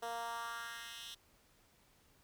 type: tone with high-pass filter sweep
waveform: 10% pulse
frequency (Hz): 232.6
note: A#3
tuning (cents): -4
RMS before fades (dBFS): -44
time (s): 0.02-1.15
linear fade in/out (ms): 10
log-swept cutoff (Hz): 560 to 3400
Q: 2.1
effects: pink hiss -69 dBFS RMS until 2.23 s